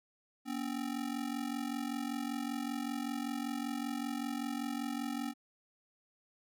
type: ring-modulated tone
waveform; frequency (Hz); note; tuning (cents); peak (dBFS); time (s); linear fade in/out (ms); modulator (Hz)
square; 261.6; C4; 0; -33; 0.45-5.34; 50; 22.6
effects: none